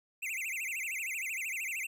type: tone with vibrato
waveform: square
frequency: 2367 Hz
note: D7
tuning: 13 cents sharp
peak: -35 dBFS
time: 0.22-1.87 s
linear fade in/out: 10 ms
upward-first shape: sine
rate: 13 Hz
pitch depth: 260 cents each way
effects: none